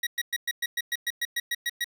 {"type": "tone bursts", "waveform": "25% pulse", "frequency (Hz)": 1906, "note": "A#6", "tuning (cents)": 38, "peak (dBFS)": -22, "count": 13, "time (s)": [0.03, 1.844], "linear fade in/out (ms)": 5, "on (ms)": 38, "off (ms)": 110, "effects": []}